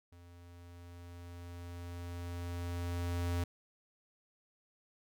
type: tone with level ramp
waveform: square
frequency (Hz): 87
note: F2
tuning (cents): -6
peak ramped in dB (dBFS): -55 to -32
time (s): 0.12-3.44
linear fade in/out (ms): 5
effects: none